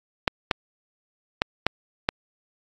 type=clicks; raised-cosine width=0.3 ms; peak=-3 dBFS; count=5; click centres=0.278 / 0.512 / 1.419 / 1.666 / 2.089 s; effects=AAC 48 kbps